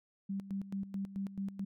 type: tone with tremolo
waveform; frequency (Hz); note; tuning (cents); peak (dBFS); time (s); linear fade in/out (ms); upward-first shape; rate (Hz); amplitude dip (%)
sine; 196; G3; 0; -34; 0.29-1.65; 10; square; 4.6; 75
effects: none